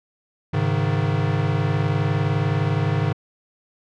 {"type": "chord", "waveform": "square", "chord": "Ab suspended fourth", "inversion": "none", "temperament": "equal with one note detuned", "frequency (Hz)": [103.83, 135.97, 155.56], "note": ["Ab2", "Db3", "Eb3"], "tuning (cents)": [0, -33, 0], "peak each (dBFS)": -24, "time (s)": [0.53, 3.13], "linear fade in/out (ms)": 10, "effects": ["low-pass 3000 Hz 12 dB/octave"]}